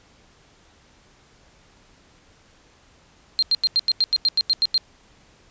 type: tone bursts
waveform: sine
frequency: 4186 Hz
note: C8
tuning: in tune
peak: -15 dBFS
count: 12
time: 3.39-4.778 s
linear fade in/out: 0 ms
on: 35 ms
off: 88 ms
effects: pink hiss -55 dBFS RMS until 5.5 s + resampled to 16000 Hz